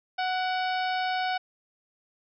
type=harmonic tone with a mistuned harmonic; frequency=740 Hz; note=F#5; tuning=in tune; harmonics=1 / 2 / 3 / 4 / 5 / 6 / 7; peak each=-27 / -33 / -37 / -39 / -41 / -43 / -44 dBFS; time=0.18-1.38 s; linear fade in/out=10 ms; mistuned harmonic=3; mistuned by=+41 cents; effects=none